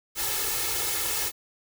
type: noise with comb filter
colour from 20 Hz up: white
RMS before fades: -28 dBFS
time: 0.15-1.32 s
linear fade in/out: 50 ms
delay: 2.3 ms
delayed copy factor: +1
effects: none